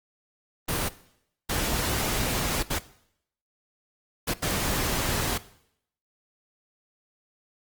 pink noise bursts at uneven times, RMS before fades -27 dBFS, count 5, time 0.68-0.89 / 1.49-2.63 / 2.7-2.79 / 4.27-4.34 / 4.42-5.38 s, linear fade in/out 10 ms, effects noise-tail reverb RT60 0.7 s tail -17 dB re dry + Opus 24 kbps

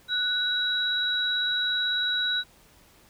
sine tone pair together, 1480 / 3881 Hz, F#6 / B7, 0 / -31 cents, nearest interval octave + perfect fourth, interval 1669 cents, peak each -28 / -25 dBFS, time 0.08-2.44 s, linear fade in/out 50 ms, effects pink hiss -57 dBFS RMS until 3.09 s

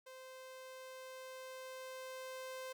sawtooth tone with level ramp, 519 Hz, C5, 14 cents flat, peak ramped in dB -48 to -40 dBFS, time 0.06-2.73 s, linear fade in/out 10 ms, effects none

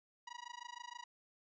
sawtooth tone with amplitude modulation, 964 Hz, B5, 42 cents flat, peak -40 dBFS, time 0.27-1.04 s, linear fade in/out 5 ms, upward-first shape sine, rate 26.4 Hz, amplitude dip 100%, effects resampled to 16000 Hz

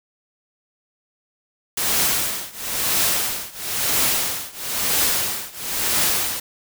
white noise with tremolo, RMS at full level -18 dBFS, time 1.77-6.4 s, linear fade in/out 5 ms, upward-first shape triangle, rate 1 Hz, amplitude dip 95%, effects none

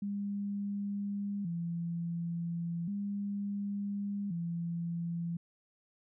sine tone with vibrato, 185 Hz, F#3, in tune, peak -33 dBFS, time 0.02-5.37 s, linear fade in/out 5 ms, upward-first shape square, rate 0.35 Hz, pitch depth 150 cents each way, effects none

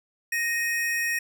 square tone pair together, 1864.7 / 2516 Hz, A#6 / D#7, 0 / +19 cents, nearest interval perfect fourth, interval 519 cents, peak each -26 / -31 dBFS, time 0.32-1.19 s, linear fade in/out 5 ms, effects none

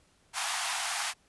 pink high-pass noise, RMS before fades -32 dBFS, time 0.33-1.14 s, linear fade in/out 50 ms, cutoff 690 Hz, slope 96 dB/octave, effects pink hiss -66 dBFS RMS until 1.28 s + resampled to 24000 Hz

